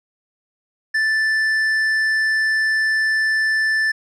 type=tone with tanh clipping; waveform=sine; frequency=1760 Hz; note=A6; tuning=in tune; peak=-17 dBFS; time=0.94-3.92 s; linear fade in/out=10 ms; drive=7 dB; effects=none